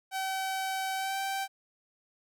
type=tone with pitch glide; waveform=sawtooth; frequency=765 to 777.9 Hz; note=G5 to G5; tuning=-42 to -14 cents; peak=-27 dBFS; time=0.11-1.48 s; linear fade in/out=50 ms; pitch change=+28 cents; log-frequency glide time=0.96-1.17 s; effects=none